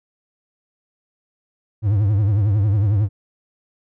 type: tone with vibrato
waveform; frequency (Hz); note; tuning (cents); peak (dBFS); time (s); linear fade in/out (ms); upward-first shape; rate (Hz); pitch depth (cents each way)
triangle; 102.8; G#2; -17; -12; 1.82-3.09; 50; triangle; 11; 150
effects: none

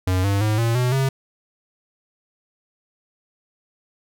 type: tone with pitch steps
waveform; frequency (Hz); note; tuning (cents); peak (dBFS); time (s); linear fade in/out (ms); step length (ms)
square; 92.4 / 99.61 / 107.37 / 115.75 / 124.77 / 134.5; F#2 / G2 / A2 / A#2 / B2 / C3; -2 / +28 / -42 / -12 / +18 / +48; -18; 0.07-1.09; 5; 170
effects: none

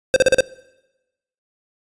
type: tone bursts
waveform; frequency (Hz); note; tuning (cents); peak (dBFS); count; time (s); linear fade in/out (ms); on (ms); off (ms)
square; 523.3; C5; 0; -10; 5; 0.14-0.406; 0; 22; 39
effects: noise-tail reverb RT60 1.0 s tail -23 dB re dry + resampled to 22050 Hz

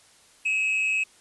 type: tone with amplitude modulation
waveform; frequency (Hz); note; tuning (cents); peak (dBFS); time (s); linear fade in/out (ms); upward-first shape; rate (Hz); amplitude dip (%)
triangle; 2570; E7; -45; -18; 0.45-1.04; 10; sine; 195; 50
effects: white hiss -56 dBFS RMS until 1.2 s + resampled to 24000 Hz

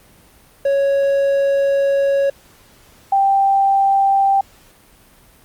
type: tone pair in turn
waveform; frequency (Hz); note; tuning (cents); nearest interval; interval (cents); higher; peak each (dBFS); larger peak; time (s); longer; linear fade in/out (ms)
triangle / sine; 554.4 / 785.6; C#5 / G5; 0 / +4; tritone; 604; second; -11; neither; 0.65-2.3 / 3.12-4.41; first; 5
effects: pink hiss -49 dBFS RMS until 5.44 s + Opus 32 kbps

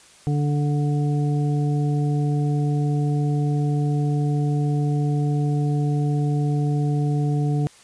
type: harmonic tone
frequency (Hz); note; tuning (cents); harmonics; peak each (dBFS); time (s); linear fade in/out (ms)
146.2; D3; -7; 1 / 2 / 3 / 5; -19 / -28 / -32 / -35; 0.27-7.67; 0
effects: white hiss -50 dBFS RMS until 7.83 s + resampled to 22050 Hz

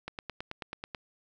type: click train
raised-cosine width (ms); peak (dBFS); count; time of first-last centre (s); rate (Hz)
0.3; -21; 9; 0.08-0.948; 9.22
effects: none

